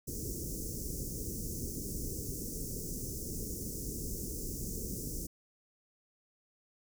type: band-stop noise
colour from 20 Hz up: pink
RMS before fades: -39 dBFS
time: 0.07-5.27 s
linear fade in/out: 10 ms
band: 460 to 5600 Hz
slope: 48 dB/octave
effects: none